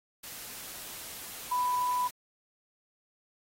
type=tone in noise; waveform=sine; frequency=992 Hz; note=B5; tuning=7 cents sharp; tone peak=-26 dBFS; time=1.51-2.08 s; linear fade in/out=10 ms; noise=white; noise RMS=-43 dBFS; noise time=0.23-2.11 s; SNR=+14 dB; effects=AAC 48 kbps